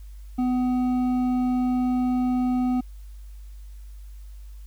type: tone with hard clipping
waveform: sine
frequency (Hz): 250.9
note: B3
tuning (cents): +28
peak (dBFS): -22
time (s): 0.38-2.81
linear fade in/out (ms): 10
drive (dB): 7
effects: added 50 Hz sine -38 dBFS peak until 4.66 s + white hiss -61 dBFS RMS until 4.66 s